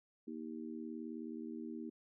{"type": "harmonic tone", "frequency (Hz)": 79, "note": "D#2", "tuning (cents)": 27, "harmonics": [3, 4, 5], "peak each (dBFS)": [-45, -46, -51], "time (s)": [0.27, 1.9], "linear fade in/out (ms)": 10, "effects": []}